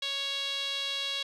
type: tone with band-pass filter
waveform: sawtooth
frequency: 554.4 Hz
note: C#5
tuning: in tune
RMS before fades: -33 dBFS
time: 0.02-1.23 s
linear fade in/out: 5 ms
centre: 3600 Hz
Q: 5.3
effects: none